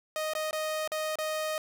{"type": "tone with dropouts", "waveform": "sawtooth", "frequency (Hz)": 622, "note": "D#5", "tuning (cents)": -1, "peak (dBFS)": -26, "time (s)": [0.16, 1.58], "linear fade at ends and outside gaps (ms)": 1, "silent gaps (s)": [[0.335, 0.351], [0.51, 0.529], [0.876, 0.918], [1.156, 1.186]], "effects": []}